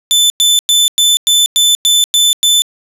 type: tone bursts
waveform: sawtooth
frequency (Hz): 3520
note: A7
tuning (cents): 0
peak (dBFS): -4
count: 9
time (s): 0.11-2.62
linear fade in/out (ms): 0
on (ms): 190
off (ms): 100
effects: resampled to 32000 Hz + 7-bit

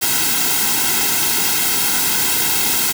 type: noise with comb filter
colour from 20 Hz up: white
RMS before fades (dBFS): -17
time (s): 0.01-2.93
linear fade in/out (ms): 20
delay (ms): 1.7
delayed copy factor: -0.9
effects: none

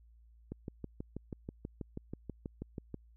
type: click train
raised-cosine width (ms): 3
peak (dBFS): -27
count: 16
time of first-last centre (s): 0.52-2.943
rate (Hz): 6.19
effects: added 57 Hz sine -58 dBFS peak until 3.16 s

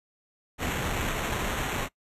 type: noise with sample-and-hold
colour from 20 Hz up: pink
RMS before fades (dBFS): -30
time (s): 0.58-1.89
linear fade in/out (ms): 50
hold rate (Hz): 4900
effects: noise-tail reverb RT60 0.1 s tail -21 dB re dry + resampled to 32000 Hz

